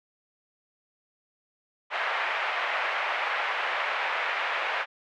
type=band-pass noise; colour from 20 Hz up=white; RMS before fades=-29 dBFS; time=1.9-4.86 s; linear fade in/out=50 ms; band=590 to 2400 Hz; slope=24 dB/octave; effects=none